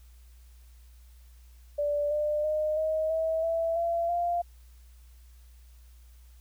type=tone with pitch steps; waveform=sine; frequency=584 / 598.7 / 613.7 / 629.2 / 645 / 661.2 / 677.9 / 694.9 Hz; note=D5 / D5 / D#5 / D#5 / E5 / E5 / E5 / F5; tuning=-10 / +33 / -24 / +19 / -38 / +5 / +48 / -9 cents; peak=-25 dBFS; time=1.78-4.42 s; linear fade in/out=10 ms; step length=330 ms; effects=added 60 Hz sine -50 dBFS peak until 6.4 s + white hiss -65 dBFS RMS until 6.4 s